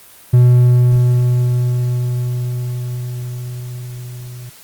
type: tone with level ramp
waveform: triangle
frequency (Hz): 123.3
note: B2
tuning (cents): -2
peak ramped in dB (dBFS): -3 to -27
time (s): 0.33-4.5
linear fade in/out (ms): 10
effects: white hiss -42 dBFS RMS until 4.63 s + Opus 32 kbps